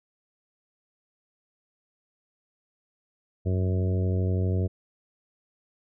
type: harmonic tone with a mistuned harmonic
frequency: 92.5 Hz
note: F#2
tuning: in tune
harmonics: 1 / 2 / 3 / 4 / 5 / 6 / 7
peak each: -23 / -32 / -37 / -35 / -37 / -42 / -42 dBFS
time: 3.45-4.68 s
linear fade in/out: 20 ms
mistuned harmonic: 1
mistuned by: +21 cents
effects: none